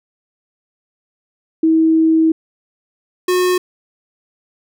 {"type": "tone pair in turn", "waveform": ["sine", "square"], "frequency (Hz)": [321.5, 363.1], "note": ["E4", "F#4"], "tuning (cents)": [-43, -33], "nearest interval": "major second", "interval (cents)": 210, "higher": "second", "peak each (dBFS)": [-9, -13], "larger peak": "first", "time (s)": [[1.63, 2.32], [3.28, 3.58]], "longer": "first", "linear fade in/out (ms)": 5, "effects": []}